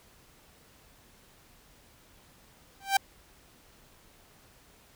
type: tone with exponential growth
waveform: sawtooth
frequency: 784 Hz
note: G5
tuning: in tune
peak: -14 dBFS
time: 2.8-2.97 s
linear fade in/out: 5 ms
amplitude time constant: 36 ms
effects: pink hiss -59 dBFS RMS until 4.95 s